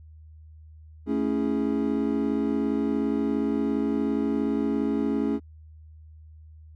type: chord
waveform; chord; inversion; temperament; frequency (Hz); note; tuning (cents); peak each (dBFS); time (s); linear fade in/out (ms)
triangle; A major seventh; none; equal; 220 / 277.2 / 329.6 / 415.3; A3 / C#4 / E4 / G#4; 0 / 0 / 0 / 0; -26 / -24 / -30 / -29; 1.06-5.4; 50
effects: added 78 Hz sine -45 dBFS peak until 6.75 s